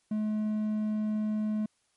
triangle tone with hard clipping, 213.8 Hz, A3, 49 cents flat, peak -28 dBFS, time 0.11-1.66 s, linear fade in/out 5 ms, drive 6 dB, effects white hiss -72 dBFS RMS until 1.96 s + MP3 48 kbps

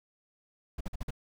brown noise bursts, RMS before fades -34 dBFS, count 5, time 0.78-1.107 s, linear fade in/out 5 ms, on 27 ms, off 48 ms, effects none

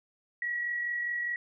sine tone with amplitude modulation, 1921 Hz, B6, 48 cents flat, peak -28 dBFS, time 0.42-1.36 s, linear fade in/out 2 ms, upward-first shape sine, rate 44.9 Hz, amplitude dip 35%, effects none

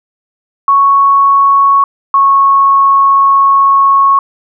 sine tone pair in turn, 1108.7 / 1101 Hz, C#6 / C#6, 0 / -12 cents, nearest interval unison, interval 12 cents, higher first, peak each -4 dBFS, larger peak neither, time 0.68-1.84 / 2.14-4.19 s, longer second, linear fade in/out 2 ms, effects none

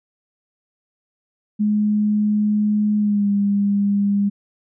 sine tone with pitch glide, 210 to 201.6 Hz, G#3 to G3, +19 to +49 cents, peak -15 dBFS, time 1.59-4.3 s, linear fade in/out 20 ms, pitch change -70 cents, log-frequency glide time 2.98-3.29 s, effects none

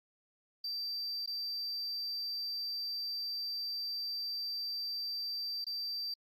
sine tone with dropouts, 4677 Hz, D8, 8 cents flat, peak -33 dBFS, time 0.64-6.14 s, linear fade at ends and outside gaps 5 ms, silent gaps 1.261-1.274 / 5.644-5.666 s, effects tanh soft clip ceiling -34 dBFS + Opus 48 kbps

